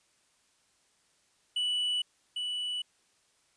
triangle tone pair in turn, 2960 / 2960 Hz, F#7 / F#7, 0 / 0 cents, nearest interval unison, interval 0 cents, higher neither, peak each -26 / -30 dBFS, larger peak first, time 1.56-2.02 / 2.36-2.82 s, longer neither, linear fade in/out 5 ms, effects white hiss -69 dBFS RMS until 3.56 s + resampled to 22050 Hz

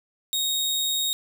sawtooth tone, 3750 Hz, A#7, 10 cents sharp, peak -20 dBFS, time 0.33-1.13 s, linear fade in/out 0 ms, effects 8-bit

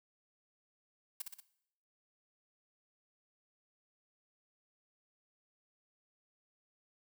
blue noise with echo, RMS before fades -39 dBFS, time 1.2-1.22 s, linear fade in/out 5 ms, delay 61 ms, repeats 3, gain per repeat -4 dB, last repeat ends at 1.403 s, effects noise-tail reverb RT60 0.7 s tail -17 dB re dry

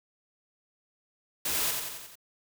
white noise with echo, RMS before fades -30 dBFS, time 1.45-1.71 s, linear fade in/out 5 ms, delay 89 ms, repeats 5, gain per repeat -4 dB, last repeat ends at 2.155 s, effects none

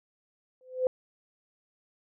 sine tone with exponential growth, 511 Hz, C5, 41 cents flat, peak -19 dBFS, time 0.61-0.87 s, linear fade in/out 1 ms, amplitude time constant 55 ms, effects none

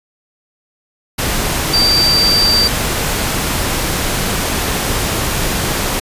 sine tone in noise, 4668 Hz, D8, 11 cents flat, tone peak -10 dBFS, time 1.73-2.68 s, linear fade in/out 10 ms, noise pink, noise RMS -17 dBFS, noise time 1.18-6 s, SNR +4 dB, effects resampled to 32000 Hz

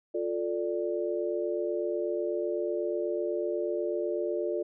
sine chord, D minor, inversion first, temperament just, 352.4 / 440.5 / 587.3 Hz, F4 / A4 / D5, +16 / +2 / 0 cents, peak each -31 / -33 / -33 dBFS, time 0.14-4.63 s, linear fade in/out 10 ms, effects none

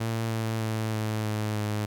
sawtooth tone with pitch steps, 113.3 / 111.74 / 110.2 / 108.68 / 107.19 / 105.71 Hz, A#2 / A2 / A2 / A2 / A2 / G#2, -49 / +27 / +3 / -21 / -45 / +31 cents, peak -23 dBFS, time 0-1.86 s, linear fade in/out 10 ms, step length 310 ms, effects none

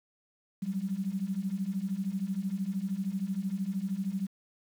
sine beating tone pair, 184.5 / 197.5 Hz, F#3 / G3, -5 / +13 cents, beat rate 13 Hz, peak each -34 / -32 dBFS, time 0.62-4.27 s, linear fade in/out 10 ms, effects 9-bit

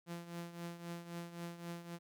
sawtooth tone with tremolo, 171.2 Hz, F3, 34 cents flat, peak -37 dBFS, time 0.06-1.99 s, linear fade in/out 50 ms, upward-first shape triangle, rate 3.8 Hz, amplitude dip 75%, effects none

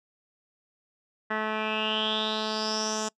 10% pulse tone with low-pass filter sweep, 216.6 Hz, A3, 27 cents flat, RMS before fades -29 dBFS, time 1.3-3.09 s, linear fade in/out 10 ms, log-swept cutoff 1900 to 6800 Hz, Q 8.7, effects noise-tail reverb RT60 0.1 s tail -25 dB re dry

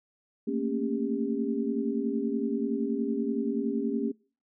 sine tone cluster, 221.8 / 232.4 / 275.6 / 401 Hz, A3 / A#3 / C#4 / G4, +14 / -5 / -10 / +39 cents, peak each -34 / -31 / -31 / -33 dBFS, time 0.47-4.12 s, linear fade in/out 10 ms, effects noise-tail reverb RT60 0.4 s tail -25 dB re dry

